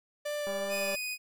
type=tone with vibrato; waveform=45% pulse; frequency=587.3 Hz; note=D5; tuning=in tune; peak=-32 dBFS; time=0.25-0.96 s; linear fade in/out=10 ms; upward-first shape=sine; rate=2.6 Hz; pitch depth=13 cents each way
type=click train; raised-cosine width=1 ms; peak=-29 dBFS; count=96; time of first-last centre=0.47-0.945 s; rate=200 Hz
type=tone; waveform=sawtooth; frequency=2489 Hz; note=D#7; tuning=in tune; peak=-30 dBFS; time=0.69-1.18 s; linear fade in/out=50 ms
effects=none